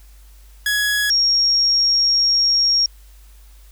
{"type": "tone pair in turn", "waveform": ["sawtooth", "sine"], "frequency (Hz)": [1677, 5573], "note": ["G#6", "F8"], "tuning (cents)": [16, -5], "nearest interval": "octave + major sixth", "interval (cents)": 2079, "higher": "second", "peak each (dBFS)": -13, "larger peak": "neither", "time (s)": [[0.66, 1.1], [1.1, 2.86]], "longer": "second", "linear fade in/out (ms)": 2, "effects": ["added 50 Hz sine -42 dBFS peak until 3.71 s", "white hiss -54 dBFS RMS until 3.71 s"]}